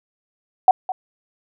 sine tone with echo, 750 Hz, F#5, 23 cents sharp, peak -6 dBFS, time 0.68-0.71 s, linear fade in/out 2 ms, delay 210 ms, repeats 1, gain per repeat -15 dB, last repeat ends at 0.92 s, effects none

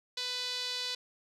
sawtooth tone with band-pass filter, 497.6 Hz, B4, 13 cents sharp, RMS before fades -36 dBFS, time 0.17-0.95 s, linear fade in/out 5 ms, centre 4100 Hz, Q 3.7, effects none

